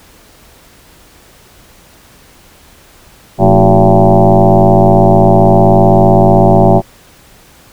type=tone with frequency modulation; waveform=sine; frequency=276.1 Hz; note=C#4; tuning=7 cents flat; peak=-3 dBFS; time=3.38-6.82 s; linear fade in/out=50 ms; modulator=99.3 Hz; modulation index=5.3; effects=pink hiss -42 dBFS RMS until 7.72 s